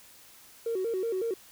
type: tone with vibrato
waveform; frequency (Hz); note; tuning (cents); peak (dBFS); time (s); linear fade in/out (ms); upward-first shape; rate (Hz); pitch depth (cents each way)
triangle; 415.3; G#4; 0; -24; 0.66-1.34; 5; square; 5.4; 180
effects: tanh soft clip ceiling -25 dBFS + white hiss -54 dBFS RMS until 1.51 s